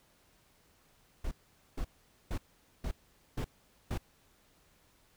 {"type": "noise bursts", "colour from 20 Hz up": "brown", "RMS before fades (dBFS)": -34, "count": 6, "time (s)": [1.24, 3.978], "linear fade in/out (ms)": 5, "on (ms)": 73, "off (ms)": 460, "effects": ["pink hiss -67 dBFS RMS until 5.16 s"]}